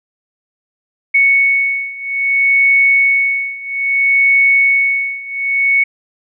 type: beating tone pair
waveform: sine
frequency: 2217 / 2217.61 Hz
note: C#7 / C#7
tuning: 0 / 0 cents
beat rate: 0.61 Hz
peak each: -14 / -12 dBFS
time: 1.14-5.84 s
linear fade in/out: 10 ms
effects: none